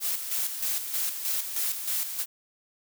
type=noise with tremolo; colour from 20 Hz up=blue; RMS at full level=-28 dBFS; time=0-2.26 s; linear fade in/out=50 ms; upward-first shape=square; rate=3.2 Hz; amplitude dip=55%; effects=none